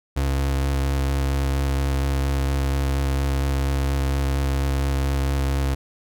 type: tone with vibrato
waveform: 35% pulse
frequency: 68.4 Hz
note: C#2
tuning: 23 cents flat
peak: -18 dBFS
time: 0.16-5.75 s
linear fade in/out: 10 ms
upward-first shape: square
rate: 4.3 Hz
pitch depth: 12 cents each way
effects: none